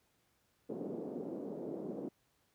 white band-pass noise, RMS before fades -42 dBFS, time 0.69-2.09 s, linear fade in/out 10 ms, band 190 to 470 Hz, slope 24 dB/octave, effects pink hiss -75 dBFS RMS until 2.54 s + high-pass 60 Hz 12 dB/octave

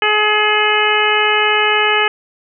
harmonic tone, 423.5 Hz, G#4, 34 cents sharp, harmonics 1 / 2 / 3 / 4 / 5 / 6 / 7, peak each -19 / -19 / -19 / -19 / -19 / -19 / -19 dBFS, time 0.02-2.08 s, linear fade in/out 2 ms, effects none

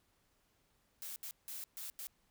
blue noise bursts at uneven times, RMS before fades -45 dBFS, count 5, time 1.02-1.16 / 1.23-1.31 / 1.48-1.64 / 1.77-1.9 / 1.99-2.07 s, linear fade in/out 0 ms, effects pink hiss -75 dBFS RMS until 2.3 s

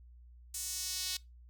sawtooth tone with high-pass filter sweep, 370 Hz, F#4, in tune, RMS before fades -38 dBFS, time 0.54-1.17 s, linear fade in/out 5 ms, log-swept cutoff 7500 to 4100 Hz, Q 1.7, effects noise-tail reverb RT60 0.2 s tail -22 dB re dry + added 60 Hz sine -53 dBFS peak until 1.49 s

